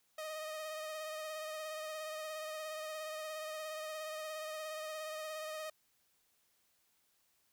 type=tone with vibrato; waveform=sawtooth; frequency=622.3 Hz; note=D#5; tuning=in tune; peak=-37 dBFS; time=0.18-5.7 s; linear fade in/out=5 ms; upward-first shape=triangle; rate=17 Hz; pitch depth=31 cents each way; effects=white hiss -75 dBFS RMS until 7.52 s

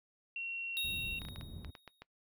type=tone; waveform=sine; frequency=2734 Hz; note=F7; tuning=37 cents flat; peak=-37 dBFS; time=0.36-1.19 s; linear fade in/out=2 ms
type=tone with exponential decay; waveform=square; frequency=3753 Hz; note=A#7; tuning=11 cents sharp; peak=-34 dBFS; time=0.77-2.02 s; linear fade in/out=0 ms; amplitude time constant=270 ms
type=low-pass noise; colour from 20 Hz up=white; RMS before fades=-47 dBFS; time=0.84-1.71 s; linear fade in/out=10 ms; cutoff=130 Hz; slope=12 dB/octave
type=clicks; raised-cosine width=0.3 ms; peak=-32 dBFS; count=9; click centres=1.218 / 1.251 / 1.286 / 1.36 / 1.411 / 1.647 / 1.752 / 1.877 / 2.02 s
effects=noise-tail reverb RT60 0.1 s tail -22 dB re dry

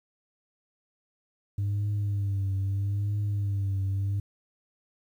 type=tone with vibrato; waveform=sine; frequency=100 Hz; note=G2; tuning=35 cents sharp; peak=-23 dBFS; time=1.58-4.2 s; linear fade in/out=5 ms; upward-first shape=triangle; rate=0.78 Hz; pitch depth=63 cents each way; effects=tanh soft clip ceiling -24 dBFS + 10-bit

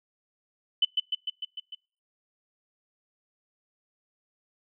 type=tone with echo; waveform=sine; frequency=3008 Hz; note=F#7; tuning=28 cents sharp; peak=-18 dBFS; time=0.82-0.85 s; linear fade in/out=5 ms; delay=150 ms; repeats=6; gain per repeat=-3 dB; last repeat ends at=1.75 s; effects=noise-tail reverb RT60 0.4 s tail -26 dB re dry

